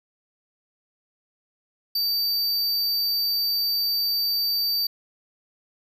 square tone, 4632 Hz, D8, 25 cents flat, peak -22 dBFS, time 1.95-4.87 s, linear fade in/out 5 ms, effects none

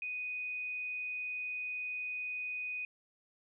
sine tone, 2489 Hz, D#7, in tune, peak -36 dBFS, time 0.02-2.85 s, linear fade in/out 2 ms, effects none

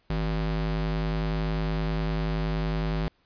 square ring-modulated tone, 105.9 Hz, G#2, 34 cents sharp, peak -23 dBFS, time 0.1-3.08 s, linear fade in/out 0 ms, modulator 55.6 Hz, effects pink hiss -67 dBFS RMS until 3.25 s + resampled to 11025 Hz

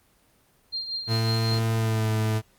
sine tone with tremolo, 4193 Hz, C8, 3 cents sharp, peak -26 dBFS, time 0.72-1.6 s, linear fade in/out 20 ms, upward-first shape triangle, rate 5.4 Hz, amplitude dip 65%
40% pulse tone with pitch glide, 112.6 to 109.21 Hz, A2 to A2, +40 to -12 cents, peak -21 dBFS, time 1.07-2.42 s, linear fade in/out 50 ms, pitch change -52 cents, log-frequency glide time 1.74-2.09 s
effects pink hiss -62 dBFS RMS until 2.58 s + Opus 24 kbps

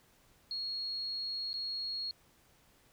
sine tone with dropouts, 4305 Hz, C8, 49 cents sharp, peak -35 dBFS, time 0.51-2.11 s, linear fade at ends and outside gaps 1 ms, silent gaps 1.531-1.54 s, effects pink hiss -66 dBFS RMS until 2.92 s

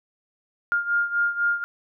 sine beating tone pair, 1408 / 1412 Hz, F6 / F6, +14 / +19 cents, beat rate 4 Hz, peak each -22 / -26 dBFS, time 0.72-1.64 s, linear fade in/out 0 ms, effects none

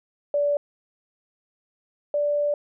sine tone pair in turn, 579 / 584.7 Hz, D5 / D5, -25 / -8 cents, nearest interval unison, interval 17 cents, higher second, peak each -19 / -20 dBFS, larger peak first, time 0.34-0.57 / 2.14-2.54 s, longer second, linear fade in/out 2 ms, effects none

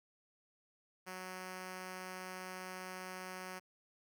5% pulse tone, 185 Hz, F#3, in tune, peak -33 dBFS, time 1.06-3.6 s, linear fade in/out 20 ms, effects none

